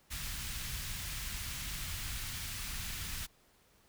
pink band-stop noise, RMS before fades -40 dBFS, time 0.1-3.27 s, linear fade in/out 20 ms, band 120 to 1800 Hz, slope 12 dB/octave, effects pink hiss -67 dBFS RMS until 3.88 s

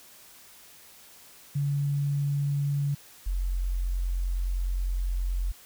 sine tone pair in turn, 142.3 / 44.82 Hz, C#3 / F1, +46 / +46 cents, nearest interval octave + minor sixth, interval 2000 cents, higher first, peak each -24 / -25 dBFS, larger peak first, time 1.55-2.95 / 3.26-5.52 s, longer second, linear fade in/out 10 ms, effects white hiss -52 dBFS RMS until 5.65 s

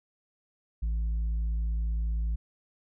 sine tone with tanh clipping, 55.3 Hz, A1, 9 cents sharp, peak -27 dBFS, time 0.82-2.36 s, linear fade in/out 10 ms, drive 3 dB, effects none

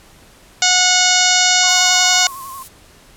harmonic tone, 730 Hz, F#5, 24 cents flat, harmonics 1 / 2 / 3 / 4 / 5 / 6 / 7 / 8 / 9 / 10, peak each -20 / -20 / -20 / -20 / -20 / -20 / -20 / -20 / -20 / -20 dBFS, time 0.62-2.27 s, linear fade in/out 2 ms
sine tone with vibrato, 1074 Hz, C6, 45 cents sharp, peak -29 dBFS, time 1.63-2.63 s, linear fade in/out 5 ms, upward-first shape sine, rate 11 Hz, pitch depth 56 cents each way
violet noise, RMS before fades -31 dBFS, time 1.67-2.69 s, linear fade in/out 20 ms
effects pink hiss -46 dBFS RMS until 3.16 s + low-pass 12000 Hz 12 dB/octave

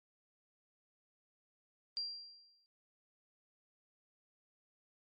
sine tone with exponential decay, 4747 Hz, D8, 18 cents sharp, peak -34 dBFS, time 1.97-2.66 s, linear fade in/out 0 ms, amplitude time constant 150 ms, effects MP3 48 kbps

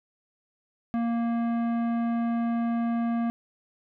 sine tone with tanh clipping, 233.1 Hz, A#3, in tune, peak -26 dBFS, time 0.94-3.3 s, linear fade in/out 0 ms, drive 14 dB, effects none

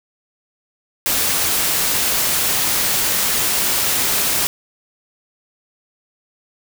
white noise, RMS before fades -18 dBFS, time 1.06-4.47 s, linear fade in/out 0 ms, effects none

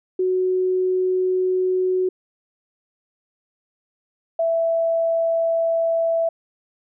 sine tone pair in turn, 370 / 661.9 Hz, F#4 / E5, 0 / +7 cents, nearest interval minor seventh, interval 1007 cents, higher second, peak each -17 dBFS, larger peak neither, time 0.19-2.09 / 4.39-6.29 s, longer neither, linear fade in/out 5 ms, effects none

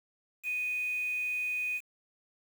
sine tone with quantisation, 2489 Hz, D#7, in tune, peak -30 dBFS, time 0.43-1.81 s, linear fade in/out 50 ms, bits 8, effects none

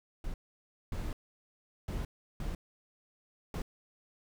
brown noise bursts at uneven times, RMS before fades -36 dBFS, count 5, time 0.24-0.34 / 0.92-1.13 / 1.88-2.05 / 2.4-2.55 / 3.54-3.62 s, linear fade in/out 2 ms, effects none

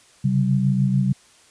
sine tone cluster, 133.8 / 140.6 / 192.1 Hz, C3 / C#3 / G3, +39 / +25 / -35 cents, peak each -19 / -26 / -20 dBFS, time 0.24-1.13 s, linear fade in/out 10 ms, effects white hiss -53 dBFS RMS until 1.5 s + resampled to 22050 Hz

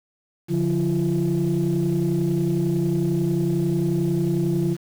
sine tone cluster, 145 / 176.1 / 342 Hz, D3 / F3 / F4, -22 / +15 / -36 cents, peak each -22 dBFS, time 0.48-4.77 s, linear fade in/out 50 ms, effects tanh soft clip ceiling -14 dBFS + 7-bit

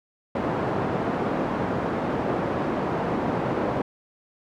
pink band-pass noise, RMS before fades -26 dBFS, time 0.35-3.82 s, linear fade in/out 5 ms, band 170 to 1000 Hz, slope 12 dB/octave, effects none

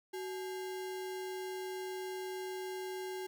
sine tone with sample-and-hold, 373.4 Hz, F#4, 16 cents sharp, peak -38 dBFS, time 0.13-3.27 s, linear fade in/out 10 ms, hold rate 1225 Hz, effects none

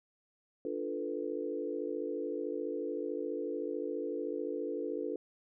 sine chord, B half-diminished seventh, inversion first, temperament equal, 293.7 / 349.2 / 440 / 493.9 Hz, D4 / F4 / A4 / B4, 0 / 0 / 0 / 0 cents, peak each -40 / -40 / -38 / -40 dBFS, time 0.65-5.16 s, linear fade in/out 2 ms, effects none

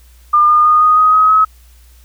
sine tone with pitch steps, 1203 / 1215.6 / 1228.3 / 1241.1 / 1254.1 / 1267.2 / 1280.4 Hz, D6 / D#6 / D#6 / D#6 / D#6 / D#6 / D#6, +41 / -41 / -23 / -5 / +13 / +31 / +49 cents, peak -6 dBFS, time 0.33-1.45 s, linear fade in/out 10 ms, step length 160 ms, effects added 60 Hz sine -41 dBFS peak until 2.04 s + white hiss -51 dBFS RMS until 2.04 s

